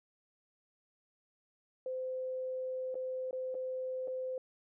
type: tone with dropouts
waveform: sine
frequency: 515 Hz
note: C5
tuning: 28 cents flat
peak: -35 dBFS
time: 1.86-4.38 s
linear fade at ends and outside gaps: 2 ms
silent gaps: 2.944-2.953 / 3.31-3.329 / 3.544-3.55 / 4.075-4.08 s
effects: none